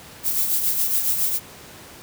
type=noise with tremolo; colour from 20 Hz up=violet; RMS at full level=-19 dBFS; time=0.23-1.4 s; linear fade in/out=50 ms; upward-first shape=triangle; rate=7.2 Hz; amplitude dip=55%; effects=pink hiss -42 dBFS RMS until 2.02 s + high-pass 80 Hz 12 dB/octave